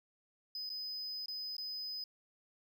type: tone with dropouts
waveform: triangle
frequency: 5020 Hz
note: D#8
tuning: 15 cents sharp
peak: -38 dBFS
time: 0.55-2.04 s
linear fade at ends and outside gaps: 2 ms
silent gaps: 0.693-0.7 / 1.259-1.282 / 1.567-1.581 s
effects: 12-bit